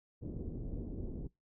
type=low-pass noise; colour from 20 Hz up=pink; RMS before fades=-41 dBFS; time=0.21-1.28 s; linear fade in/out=20 ms; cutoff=400 Hz; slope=24 dB/octave; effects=noise-tail reverb RT60 0.2 s tail -24 dB re dry